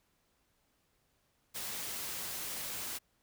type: noise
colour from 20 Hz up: white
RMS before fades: -40 dBFS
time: 1.54-2.99 s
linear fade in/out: 20 ms
effects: pink hiss -75 dBFS RMS until 3.22 s